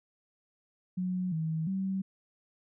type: tone with pitch steps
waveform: sine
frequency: 182.8 / 159.9 / 191.6 Hz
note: F#3 / D#3 / G3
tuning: -21 / +48 / -39 cents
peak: -29 dBFS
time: 0.97-2.02 s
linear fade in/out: 10 ms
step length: 350 ms
effects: none